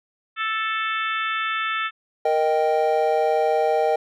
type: harmonic tone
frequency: 440 Hz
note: A4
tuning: in tune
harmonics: 3 / 4 / 5 / 6 / 7 / 8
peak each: -25 / -28 / -32 / -31 / -37 / -34 dBFS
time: 0.36-1.91 s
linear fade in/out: 50 ms
type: chord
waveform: triangle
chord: Eb major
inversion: second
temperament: equal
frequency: 466.2 / 622.3 / 784 Hz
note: Bb4 / Eb5 / G5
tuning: 0 / 0 / 0 cents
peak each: -20 dBFS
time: 2.25-3.96 s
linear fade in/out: 5 ms
effects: none